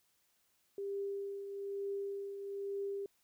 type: tone with tremolo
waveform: sine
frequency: 398 Hz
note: G4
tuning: 26 cents sharp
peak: -35 dBFS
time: 0.78-3.06 s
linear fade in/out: 2 ms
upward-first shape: triangle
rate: 1.1 Hz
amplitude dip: 55%
effects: white hiss -75 dBFS RMS until 3.23 s